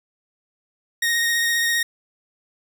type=tone with vibrato; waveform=sawtooth; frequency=1864.7 Hz; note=A#6; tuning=in tune; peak=-15 dBFS; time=1.02-1.83 s; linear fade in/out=5 ms; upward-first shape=triangle; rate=15 Hz; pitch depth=19 cents each way; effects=none